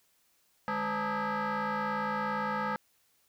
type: tone with frequency modulation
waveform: sine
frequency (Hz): 207.7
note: G#3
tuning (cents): 0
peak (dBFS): -27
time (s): 0.68-2.76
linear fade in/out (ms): 0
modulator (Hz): 358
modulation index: 4.1
effects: tanh soft clip ceiling -28 dBFS + white hiss -70 dBFS RMS until 3.28 s